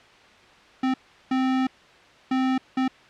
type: tone bursts at uneven times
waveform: square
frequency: 260.5 Hz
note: C4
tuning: 7 cents flat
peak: -21 dBFS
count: 4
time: 0.83-0.94 / 1.31-1.67 / 2.31-2.58 / 2.77-2.88 s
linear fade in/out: 5 ms
effects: white hiss -51 dBFS RMS until 3.09 s + low-pass 3000 Hz 12 dB/octave